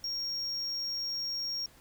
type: tone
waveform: triangle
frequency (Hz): 5570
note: F8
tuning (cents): -5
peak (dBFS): -31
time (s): 0.04-1.66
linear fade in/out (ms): 2
effects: pink hiss -59 dBFS RMS until 1.8 s